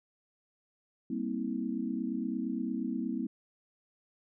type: chord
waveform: sine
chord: C dominant seventh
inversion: second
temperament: equal with one note detuned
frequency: 196 / 233.1 / 261.6 / 322.3 Hz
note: G3 / Bb3 / C4 / E4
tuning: 0 / 0 / 0 / -39 cents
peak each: -39 / -35 / -36 / -38 dBFS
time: 1.1-3.27 s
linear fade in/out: 5 ms
effects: none